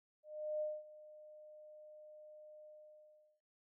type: tone with ADSR envelope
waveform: sine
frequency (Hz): 609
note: D#5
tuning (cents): -37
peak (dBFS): -35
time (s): 0.23-3.41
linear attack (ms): 380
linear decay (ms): 220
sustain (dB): -19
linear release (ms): 750
effects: none